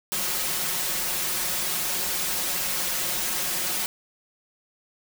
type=noise with comb filter; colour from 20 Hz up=white; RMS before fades=-27 dBFS; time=0.12-3.86 s; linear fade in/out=0 ms; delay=5.5 ms; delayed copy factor=+0.95; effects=none